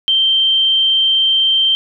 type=tone; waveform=sine; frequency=3136 Hz; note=G7; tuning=in tune; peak=-10 dBFS; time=0.08-1.75 s; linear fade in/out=0 ms; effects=none